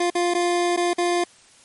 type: tone with dropouts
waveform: 25% pulse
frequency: 350 Hz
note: F4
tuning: 4 cents sharp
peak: -15 dBFS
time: 0-1.24 s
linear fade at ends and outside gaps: 5 ms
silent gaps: 0.102-0.151 / 0.339-0.348 / 0.764-0.773 / 0.934-0.982 s
effects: white hiss -52 dBFS RMS until 1.64 s + MP3 48 kbps